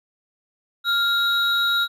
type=tone pair together; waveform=triangle; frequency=1396.9 / 3823 Hz; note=F6 / A#7; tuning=0 / +43 cents; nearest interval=octave + perfect fourth; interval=1743 cents; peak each=-19 dBFS; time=0.84-1.88 s; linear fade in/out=50 ms; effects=none